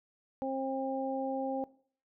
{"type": "harmonic tone", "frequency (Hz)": 266.9, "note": "C4", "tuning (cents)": 35, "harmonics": [1, 2, 3], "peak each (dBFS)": [-36, -35, -38], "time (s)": [0.42, 1.64], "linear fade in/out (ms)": 0, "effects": ["noise-tail reverb RT60 0.5 s tail -19 dB re dry"]}